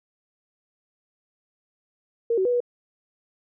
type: tone with pitch steps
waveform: sine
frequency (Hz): 464.1 / 377.8 / 489.6 / 485.7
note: A#4 / F#4 / B4 / B4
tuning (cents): -8 / +36 / -15 / -29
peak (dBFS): -19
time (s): 2.3-2.604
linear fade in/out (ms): 5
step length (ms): 76
effects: none